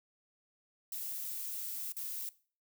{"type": "noise with dropouts", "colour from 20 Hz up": "violet", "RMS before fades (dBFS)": -40, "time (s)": [0.92, 2.29], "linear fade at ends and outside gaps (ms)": 2, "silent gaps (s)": [1.923, 1.966], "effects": ["noise-tail reverb RT60 0.4 s tail -19 dB re dry"]}